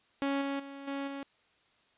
sawtooth tone with level steps, 277.4 Hz, C#4, 1 cent sharp, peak -25 / -28 / -39 / -30 / -34 dBFS, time 0.22-1.23 s, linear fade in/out 0 ms, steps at 0.41 / 0.59 / 0.87 / 1.07 s, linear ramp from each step 10 ms, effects white hiss -68 dBFS RMS until 1.97 s + resampled to 8000 Hz

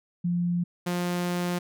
sine / sawtooth tone pair in turn, 174.61 / 176.64 Hz, F3 / F3, 0 / +20 cents, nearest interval unison, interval 20 cents, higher second, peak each -23 / -22 dBFS, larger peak second, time 0.24-0.64 / 0.86-1.59 s, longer second, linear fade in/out 10 ms, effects none

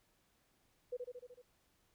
sine tone with echo, 493.9 Hz, B4, in tune, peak -37 dBFS, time 0.92-0.97 s, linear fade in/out 10 ms, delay 75 ms, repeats 6, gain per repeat -3 dB, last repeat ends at 1.42 s, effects pink hiss -75 dBFS RMS until 1.94 s

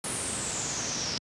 pink noise with low-pass filter sweep, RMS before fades -32 dBFS, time 0.04-1.18 s, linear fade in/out 2 ms, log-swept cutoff 10000 to 5200 Hz, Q 6.8, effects high-pass 100 Hz 12 dB/octave + resampled to 24000 Hz

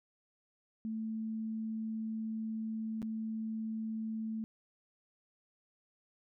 sine tone with dropouts, 220.9 Hz, A3, 7 cents sharp, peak -35 dBFS, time 0.85-4.44 s, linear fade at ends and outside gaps 0 ms, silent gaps 3.019-3.027 s, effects none

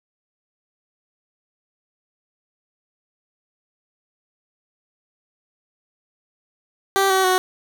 15% pulse tone with pitch steps, 390 / 380 / 370.2 Hz, G4 / F#4 / F#4, -9 / +46 / +1 cents, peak -9 dBFS, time 6.96-7.38 s, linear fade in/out 0 ms, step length 140 ms, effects none

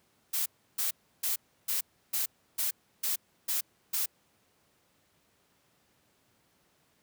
blue noise bursts, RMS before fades -30 dBFS, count 9, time 0.33-4.06 s, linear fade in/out 10 ms, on 130 ms, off 320 ms, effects pink hiss -69 dBFS RMS until 7.02 s + high-pass 100 Hz 12 dB/octave

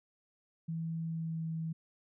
sine tone with pitch glide, 163.6 to 161.91 Hz, E3 to E3, -13 to -31 cents, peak -34 dBFS, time 0.68-1.73 s, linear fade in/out 10 ms, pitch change -18 cents, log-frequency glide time 1.05-1.47 s, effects none

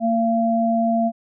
sine tone pair together, 229 / 683 Hz, A#3 / F5, -31 / -39 cents, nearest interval octave + perfect fifth, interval 1892 cents, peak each -19 dBFS, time 0-1.12 s, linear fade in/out 50 ms, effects none

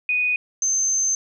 sine tone pair in turn, 2482 / 6254 Hz, D#7 / G8, -5 / -5 cents, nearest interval octave + major third, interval 1600 cents, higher second, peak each -18 dBFS, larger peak neither, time 0.09-0.36 / 0.62-1.15 s, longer second, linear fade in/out 2 ms, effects none

